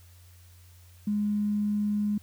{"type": "tone with tanh clipping", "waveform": "triangle", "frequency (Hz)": 207.7, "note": "G#3", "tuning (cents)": 0, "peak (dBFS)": -24, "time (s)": [1.07, 2.18], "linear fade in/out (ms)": 5, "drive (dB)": 3, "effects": ["added 88 Hz sine -51 dBFS peak until 2.22 s", "white hiss -60 dBFS RMS until 2.22 s"]}